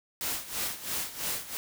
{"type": "noise with tremolo", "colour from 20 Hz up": "white", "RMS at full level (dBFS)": -31, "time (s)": [0.21, 1.57], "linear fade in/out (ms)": 0, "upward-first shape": "sine", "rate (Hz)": 3, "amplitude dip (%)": 80, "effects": []}